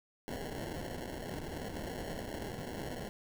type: noise with sample-and-hold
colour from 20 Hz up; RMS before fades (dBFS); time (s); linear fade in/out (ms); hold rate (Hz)
white; -41; 0.28-3.09; 0; 1225
effects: none